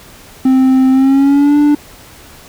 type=tone with pitch glide; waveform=triangle; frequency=261.6 to 293.6 Hz; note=C4 to D4; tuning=0 to 0 cents; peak=-4 dBFS; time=0.45-1.75 s; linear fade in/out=5 ms; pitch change=+200 cents; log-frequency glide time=0.91-1.58 s; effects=pink hiss -38 dBFS RMS until 2.48 s